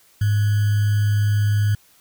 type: tone with sample-and-hold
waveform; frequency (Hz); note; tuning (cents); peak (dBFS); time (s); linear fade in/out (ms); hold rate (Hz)
sine; 103.83; G#2; 0; -15; 0.21-1.75; 5; 1575
effects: white hiss -55 dBFS RMS until 2 s